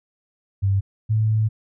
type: tone pair in turn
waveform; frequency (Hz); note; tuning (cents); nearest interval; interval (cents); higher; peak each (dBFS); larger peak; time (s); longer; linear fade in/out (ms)
sine; 98.1 / 109.09; G2 / A2; +2 / -14; major second; 184; second; -16 / -16; neither; 0.62-0.81 / 1.09-1.49; second; 20
effects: none